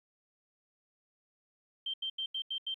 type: tone bursts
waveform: sine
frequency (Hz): 3140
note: G7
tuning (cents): +2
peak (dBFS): -33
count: 6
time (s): 1.86-2.743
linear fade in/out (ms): 5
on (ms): 78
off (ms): 83
effects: 12-bit